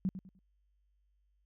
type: tone with echo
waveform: sine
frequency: 188.3 Hz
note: F#3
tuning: 31 cents sharp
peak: -28 dBFS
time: 0.05-0.09 s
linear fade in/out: 0 ms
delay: 100 ms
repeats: 3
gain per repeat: -11 dB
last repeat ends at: 0.39 s
effects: added 50 Hz sine -70 dBFS peak until 1.45 s